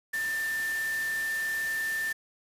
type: tone in noise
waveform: sine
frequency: 1783 Hz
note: A6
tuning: 22 cents sharp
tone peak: -28 dBFS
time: 0.13-2.13 s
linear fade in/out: 10 ms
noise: white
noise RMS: -40 dBFS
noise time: 0.13-2.13 s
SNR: +9 dB
effects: resampled to 32000 Hz